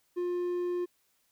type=tone; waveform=triangle; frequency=354.2 Hz; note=F4; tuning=24 cents sharp; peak=-27 dBFS; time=0.16-0.86 s; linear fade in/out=20 ms; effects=white hiss -72 dBFS RMS until 1.31 s